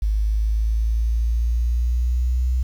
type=exponential sweep; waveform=sine; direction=up; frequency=51.91 to 63.2 Hz; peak=-17 dBFS; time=0.02-2.63 s; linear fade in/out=5 ms; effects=8-bit